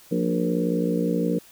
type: harmonic tone with a mistuned harmonic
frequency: 58.9 Hz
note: A#1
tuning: 19 cents sharp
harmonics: 3 / 4 / 5 / 6 / 7 / 8 / 9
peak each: -25 / -28 / -27 / -36 / -34 / -27 / -35 dBFS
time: 0.11-1.39 s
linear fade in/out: 10 ms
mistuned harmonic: 4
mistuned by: -51 cents
effects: white hiss -51 dBFS RMS until 1.51 s